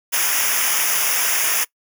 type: noise with comb filter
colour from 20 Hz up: white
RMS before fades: -19 dBFS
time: 0.12-1.65 s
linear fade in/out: 20 ms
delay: 0.24 ms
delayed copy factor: -0.95
effects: noise-tail reverb RT60 0.1 s tail -22 dB re dry